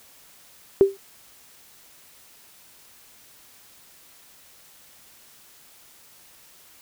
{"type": "tone with exponential decay", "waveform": "sine", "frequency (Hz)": 392, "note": "G4", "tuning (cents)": 0, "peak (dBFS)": -7, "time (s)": [0.81, 0.97], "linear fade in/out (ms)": 0, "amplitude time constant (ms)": 34, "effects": ["white hiss -52 dBFS RMS until 6.81 s"]}